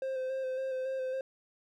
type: tone with vibrato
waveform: triangle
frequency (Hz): 523.3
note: C5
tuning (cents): 0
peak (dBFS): -30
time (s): 0.02-1.21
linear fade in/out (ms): 2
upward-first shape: square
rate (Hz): 3.6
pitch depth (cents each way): 20
effects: none